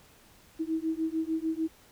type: beating tone pair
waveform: sine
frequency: 318.1 / 324.8 Hz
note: D#4 / E4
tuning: +38 / -26 cents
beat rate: 6.7 Hz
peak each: -31 dBFS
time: 0.59-1.68 s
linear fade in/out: 20 ms
effects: pink hiss -58 dBFS RMS until 1.91 s